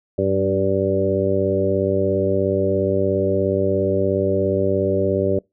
harmonic tone with a mistuned harmonic, 97 Hz, G2, 18 cents flat, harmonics 1 / 2 / 3 / 4 / 5 / 6, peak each -25 / -26 / -26 / -21 / -24 / -22 dBFS, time 0.18-5.39 s, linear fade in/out 5 ms, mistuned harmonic 2, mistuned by -16 cents, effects noise-tail reverb RT60 0.2 s tail -25 dB re dry

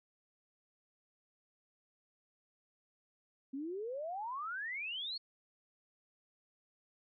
sine exponential sweep, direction up, 260.1 to 4435 Hz, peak -38 dBFS, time 3.53-5.18 s, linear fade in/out 10 ms, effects none

